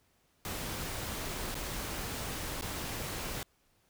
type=noise with dropouts; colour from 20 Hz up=pink; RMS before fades=-38 dBFS; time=0.45-3.43 s; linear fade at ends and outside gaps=1 ms; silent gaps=1.544-1.552 / 2.611-2.622 s; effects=pink hiss -71 dBFS RMS until 3.89 s